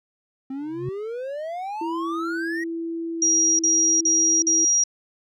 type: exponential sweep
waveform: triangle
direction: up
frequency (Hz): 261.3 to 1929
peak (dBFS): -26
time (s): 0.5-2.64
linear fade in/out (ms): 5
type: tone with exponential growth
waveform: sine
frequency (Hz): 133.4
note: C3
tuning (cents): +34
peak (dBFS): -24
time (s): 0.59-0.89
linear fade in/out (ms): 2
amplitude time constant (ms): 65
type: tone with pitch glide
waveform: sine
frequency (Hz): 332 to 328.4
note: E4 to E4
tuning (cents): +12 to -6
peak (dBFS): -26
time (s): 1.81-4.65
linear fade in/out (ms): 5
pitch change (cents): -18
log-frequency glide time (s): 3.13-3.3
type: tone bursts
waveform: sine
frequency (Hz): 5720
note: F8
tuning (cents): +41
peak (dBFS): -16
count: 4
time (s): 3.22-4.838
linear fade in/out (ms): 2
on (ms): 370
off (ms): 46
effects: none